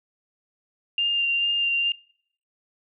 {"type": "tone with vibrato", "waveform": "sine", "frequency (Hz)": 2793, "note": "F7", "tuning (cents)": -1, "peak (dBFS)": -20, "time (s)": [0.98, 1.92], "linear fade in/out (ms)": 2, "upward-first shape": "sine", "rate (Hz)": 2.3, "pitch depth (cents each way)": 13, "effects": ["noise-tail reverb RT60 0.6 s tail -23 dB re dry"]}